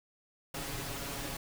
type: noise with comb filter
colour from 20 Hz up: pink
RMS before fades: -39 dBFS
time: 0.54-1.37 s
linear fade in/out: 5 ms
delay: 7.2 ms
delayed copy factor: +0.75
effects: none